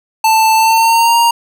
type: tone with pitch glide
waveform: square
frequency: 884 to 934.9 Hz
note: A5 to A#5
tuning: +8 to +5 cents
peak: -8 dBFS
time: 0.24-1.31 s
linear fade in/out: 5 ms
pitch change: +97 cents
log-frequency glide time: 0.55-1.17 s
effects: none